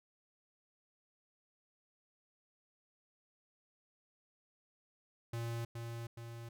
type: tone with echo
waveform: square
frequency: 116.54 Hz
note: A#2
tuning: in tune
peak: -38 dBFS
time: 5.33-5.65 s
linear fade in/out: 5 ms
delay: 420 ms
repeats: 2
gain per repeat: -4 dB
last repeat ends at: 6.49 s
effects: none